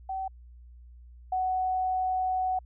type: tone pair in turn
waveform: sine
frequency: 764 / 744.8 Hz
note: G5 / F#5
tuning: -45 / +11 cents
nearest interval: unison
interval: 44 cents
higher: first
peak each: -30 / -25 dBFS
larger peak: second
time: 0.09-0.28 / 1.32-2.59 s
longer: second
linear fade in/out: 5 ms
effects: added 60 Hz sine -47 dBFS peak until 2.65 s